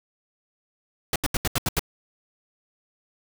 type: noise bursts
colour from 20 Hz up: pink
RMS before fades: -23 dBFS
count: 7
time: 1.13-1.794 s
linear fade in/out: 2 ms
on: 28 ms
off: 78 ms
effects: none